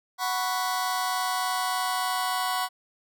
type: chord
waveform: sawtooth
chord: F# suspended fourth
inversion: none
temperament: just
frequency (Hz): 740 / 986.7 / 1110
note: F#5 / B5 / C#6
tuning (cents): 0 / -2 / +2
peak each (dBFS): -25 / -27 / -26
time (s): 0.18-2.69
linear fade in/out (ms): 50
effects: none